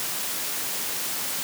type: high-pass noise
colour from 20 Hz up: white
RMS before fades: -29 dBFS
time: 0-1.43 s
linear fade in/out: 0 ms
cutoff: 120 Hz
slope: 48 dB/octave
effects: none